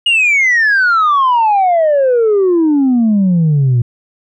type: exponential sweep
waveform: sine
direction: down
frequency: 2893 to 116.54 Hz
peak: -6 dBFS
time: 0.06-3.82 s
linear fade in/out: 5 ms
effects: tanh soft clip ceiling -6 dBFS